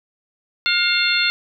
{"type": "harmonic tone with a mistuned harmonic", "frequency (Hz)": 711, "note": "F5", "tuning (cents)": 31, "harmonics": [2, 3, 4, 5, 6], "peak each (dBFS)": [-22, -22, -22, -22, -22], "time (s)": [0.66, 1.3], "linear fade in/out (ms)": 0, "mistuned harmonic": 4, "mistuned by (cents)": -66, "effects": []}